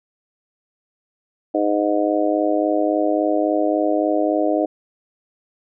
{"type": "harmonic tone", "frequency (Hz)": 103.6, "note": "G#2", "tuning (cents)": -4, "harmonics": [3, 4, 5, 6, 7], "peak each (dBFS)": [-20, -26, -24, -21, -25], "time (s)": [1.54, 4.66], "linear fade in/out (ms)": 10, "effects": []}